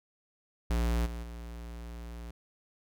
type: tone with level steps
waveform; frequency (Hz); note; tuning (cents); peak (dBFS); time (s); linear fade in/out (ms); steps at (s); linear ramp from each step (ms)
square; 58.27; A#1; 0; -27 / -37 / -41; 0.7-2.31; 5; 1.05 / 1.22; 20
effects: none